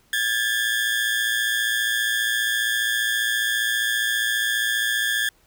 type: tone pair together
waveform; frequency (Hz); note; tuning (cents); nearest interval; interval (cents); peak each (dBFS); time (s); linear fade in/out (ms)
30% pulse; 1626.1 / 1741; G#6 / A6; -37 / -19; minor second; 118; -21; 0.13-5.29; 2
effects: pink hiss -60 dBFS RMS until 5.46 s